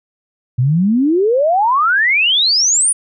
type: exponential sweep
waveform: sine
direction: up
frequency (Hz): 117.9 to 9956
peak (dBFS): -10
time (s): 0.58-2.93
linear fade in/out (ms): 10
effects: none